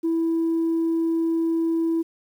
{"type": "tone", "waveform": "sine", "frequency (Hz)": 329.3, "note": "E4", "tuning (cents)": -2, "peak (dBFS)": -18, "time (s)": [0.03, 2.03], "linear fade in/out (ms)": 20, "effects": ["tanh soft clip ceiling -17 dBFS", "9-bit"]}